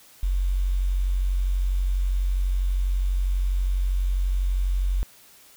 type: tone with quantisation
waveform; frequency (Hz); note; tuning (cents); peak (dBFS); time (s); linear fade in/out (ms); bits
sine; 46.12; F#1; -5; -20; 0.23-5.03; 0; 8
effects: white hiss -52 dBFS RMS until 5.56 s